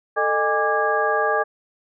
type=tone cluster; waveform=sine; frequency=441.9 / 613 / 817 / 1178 / 1644 Hz; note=A4 / D#5 / G#5 / D6 / G#6; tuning=+7 / -26 / -29 / +5 / -18 cents; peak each=-24 dBFS; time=0.16-1.44 s; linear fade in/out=20 ms; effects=none